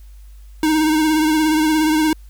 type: tone with vibrato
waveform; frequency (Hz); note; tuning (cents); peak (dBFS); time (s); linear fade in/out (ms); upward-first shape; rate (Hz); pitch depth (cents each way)
square; 311.1; D#4; 0; -14; 0.63-2.13; 2; triangle; 17; 46
effects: added 50 Hz sine -37 dBFS peak until 2.29 s + white hiss -57 dBFS RMS until 2.29 s